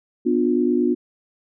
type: chord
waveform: sine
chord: B diminished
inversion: none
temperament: just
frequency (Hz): 246.9 / 296.3 / 355.6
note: B3 / D4 / F4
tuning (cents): 0 / +15 / +31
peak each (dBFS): -20 / -22 / -20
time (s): 0.25-0.95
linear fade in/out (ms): 20
effects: none